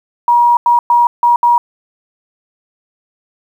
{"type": "tone bursts at uneven times", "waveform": "sine", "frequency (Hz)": 955, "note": "A#5", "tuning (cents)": 42, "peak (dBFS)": -6, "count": 5, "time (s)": [[0.28, 0.57], [0.66, 0.79], [0.9, 1.07], [1.23, 1.36], [1.43, 1.58]], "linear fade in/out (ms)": 2, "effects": ["7-bit"]}